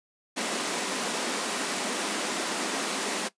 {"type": "high-pass noise", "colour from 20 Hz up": "pink", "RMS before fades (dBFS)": -30, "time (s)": [0.36, 3.29], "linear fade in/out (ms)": 20, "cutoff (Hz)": 200, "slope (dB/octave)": 48, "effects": ["noise-tail reverb RT60 0.1 s tail -17 dB re dry", "resampled to 22050 Hz"]}